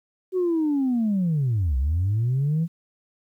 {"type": "linear two-way sweep", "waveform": "sine", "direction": "down then up", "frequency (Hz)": [378.3, 62, 170.3], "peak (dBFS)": -18, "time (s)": [0.32, 2.68], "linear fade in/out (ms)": 50, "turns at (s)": 1.77, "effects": ["tanh soft clip ceiling -17 dBFS", "10-bit"]}